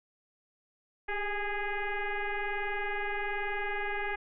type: tone with frequency modulation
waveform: sine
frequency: 830.6 Hz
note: G#5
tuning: in tune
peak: -30 dBFS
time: 1.08-4.16 s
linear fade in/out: 10 ms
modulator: 410 Hz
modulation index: 3.5
effects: none